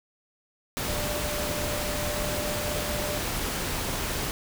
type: tone in noise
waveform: sine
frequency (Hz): 594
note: D5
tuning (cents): +20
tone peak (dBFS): -33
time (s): 0.88-3.19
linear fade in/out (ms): 0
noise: pink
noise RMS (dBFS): -30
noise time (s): 0.77-4.31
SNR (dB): -6
effects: none